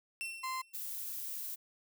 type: tone with exponential decay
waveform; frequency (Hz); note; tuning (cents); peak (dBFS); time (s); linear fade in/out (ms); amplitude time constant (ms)
40% pulse; 2704; E7; +43; -34; 0.21-0.9; 0; 150
type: tone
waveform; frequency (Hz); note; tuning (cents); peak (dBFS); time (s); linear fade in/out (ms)
35% pulse; 1039; C6; -12; -34; 0.43-0.62; 10
type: noise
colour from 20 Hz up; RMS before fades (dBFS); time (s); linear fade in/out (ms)
violet; -41; 0.73-1.56; 20
effects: none